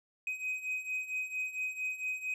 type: beating tone pair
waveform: triangle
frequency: 2514 / 2518.4 Hz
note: D#7 / D#7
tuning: +17 / +20 cents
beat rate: 4.4 Hz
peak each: -38 / -34 dBFS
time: 0.27-2.34 s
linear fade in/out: 2 ms
effects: resampled to 32000 Hz